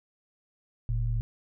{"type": "tone pair together", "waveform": "sine", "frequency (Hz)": [42.78, 114.2], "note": ["F1", "A#2"], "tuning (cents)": [-35, -35], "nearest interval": "octave + perfect fourth", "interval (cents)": 1700, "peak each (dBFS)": -28, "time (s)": [0.89, 1.21], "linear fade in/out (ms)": 0, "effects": []}